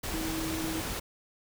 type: tone in noise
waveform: sine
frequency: 320.7 Hz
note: E4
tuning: 48 cents flat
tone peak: -33 dBFS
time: 0.13-0.81 s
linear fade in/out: 10 ms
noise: pink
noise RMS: -35 dBFS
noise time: 0.03-1 s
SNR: -1 dB
effects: none